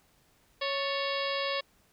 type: harmonic tone with a mistuned harmonic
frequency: 554 Hz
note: C#5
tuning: 1 cent flat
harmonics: 1 / 2 / 3 / 4 / 5 / 6 / 7 / 8 / 9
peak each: -33 / -36 / -39 / -39 / -39 / -39 / -41 / -41 / -43 dBFS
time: 0.61-1.61 s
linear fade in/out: 10 ms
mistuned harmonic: 3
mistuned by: +94 cents
effects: pink hiss -66 dBFS RMS until 1.92 s